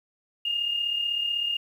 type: tone pair together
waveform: sine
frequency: 2796 / 2832 Hz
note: F7 / F7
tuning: +1 / +23 cents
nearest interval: unison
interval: 22 cents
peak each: -34 / -25 dBFS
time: 0.45-1.57 s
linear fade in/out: 5 ms
effects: 9-bit